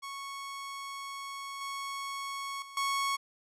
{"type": "tone with level steps", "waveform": "sawtooth", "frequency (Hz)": 1105, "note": "C#6", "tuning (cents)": -6, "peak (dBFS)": [-35, -32, -42, -25], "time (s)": [0.02, 3.17], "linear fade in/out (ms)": 20, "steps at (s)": [1.61, 2.62, 2.77], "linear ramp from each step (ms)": 2, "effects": ["low-pass 11000 Hz 12 dB/octave"]}